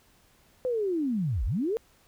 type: linear two-way sweep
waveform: sine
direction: down then up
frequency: 518 to 40 to 473.2 Hz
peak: -25 dBFS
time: 0.65-1.77 s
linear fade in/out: 0 ms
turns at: 1.45 s
effects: pink hiss -62 dBFS RMS until 2.07 s